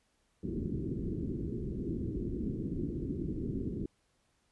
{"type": "low-pass noise", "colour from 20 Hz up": "white", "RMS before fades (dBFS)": -36, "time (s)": [0.43, 3.86], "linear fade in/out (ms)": 5, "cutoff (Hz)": 370, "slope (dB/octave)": 48, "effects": ["pink hiss -74 dBFS RMS until 4.51 s", "resampled to 24000 Hz"]}